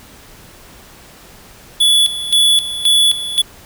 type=tone with tremolo; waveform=square; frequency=3428 Hz; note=A7; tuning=46 cents flat; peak=-9 dBFS; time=1.8-3.42 s; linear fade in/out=10 ms; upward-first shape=square; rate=1.9 Hz; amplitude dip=75%; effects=pink hiss -41 dBFS RMS until 3.65 s